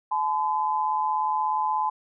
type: tone pair together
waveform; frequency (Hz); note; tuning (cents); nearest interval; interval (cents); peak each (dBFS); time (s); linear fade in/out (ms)
sine; 859.3 / 1016; A5 / B5; -41 / +49; minor third; 290; -25; 0.11-1.9; 10
effects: none